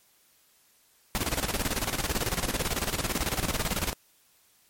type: noise with tremolo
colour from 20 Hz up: pink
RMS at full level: -27 dBFS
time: 1.15-3.93 s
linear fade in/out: 0 ms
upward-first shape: square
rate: 18 Hz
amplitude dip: 70%
effects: white hiss -63 dBFS RMS until 4.69 s + MP3 64 kbps